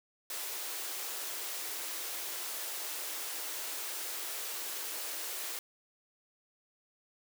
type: high-pass noise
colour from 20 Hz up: white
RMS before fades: -39 dBFS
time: 0.3-5.59 s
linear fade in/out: 2 ms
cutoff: 300 Hz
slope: 96 dB/octave
effects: none